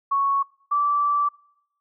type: tone pair in turn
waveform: sine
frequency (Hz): 1108.7 / 1162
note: C#6 / D6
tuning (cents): 0 / -19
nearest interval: minor second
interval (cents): 81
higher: second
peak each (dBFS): -18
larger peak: neither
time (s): 0.11-0.43 / 0.71-1.29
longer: second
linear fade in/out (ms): 10
effects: noise-tail reverb RT60 0.8 s tail -25 dB re dry